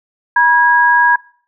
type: tone pair together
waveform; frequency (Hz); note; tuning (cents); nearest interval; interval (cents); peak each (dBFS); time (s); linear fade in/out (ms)
sine; 966 / 1646.1; B5 / G#6; -39 / -16; major sixth; 923; -10; 0.36-1.16; 5
effects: noise-tail reverb RT60 0.5 s tail -23 dB re dry